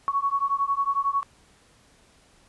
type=beating tone pair; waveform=sine; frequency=1108.7 / 1119.7 Hz; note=C#6 / C#6; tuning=0 / +17 cents; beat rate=11 Hz; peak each=-25 dBFS; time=0.08-1.23 s; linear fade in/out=0 ms; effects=pink hiss -58 dBFS RMS until 2.48 s + resampled to 24000 Hz